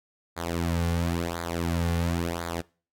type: tone with flanger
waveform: sawtooth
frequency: 84.9 Hz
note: F2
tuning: 48 cents flat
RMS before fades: -28 dBFS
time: 0.36-2.62 s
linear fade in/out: 20 ms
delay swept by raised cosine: 0.35 to 3.15 ms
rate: 0.96 Hz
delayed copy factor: -0.8
effects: noise-tail reverb RT60 0.4 s tail -25 dB re dry + AAC 64 kbps